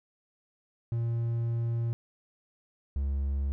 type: tone pair in turn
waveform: triangle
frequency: 116.54 / 69.3 Hz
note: A#2 / C#2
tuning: 0 / 0 cents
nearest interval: major sixth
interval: 900 cents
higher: first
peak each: -25 dBFS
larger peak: neither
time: 0.92-1.93 / 2.96-3.52 s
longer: first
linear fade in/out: 0 ms
effects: none